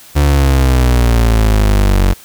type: exponential sweep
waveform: 35% pulse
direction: down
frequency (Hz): 73.42 to 46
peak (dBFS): -6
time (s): 0.15-2.14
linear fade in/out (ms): 20
effects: white hiss -39 dBFS RMS until 2.24 s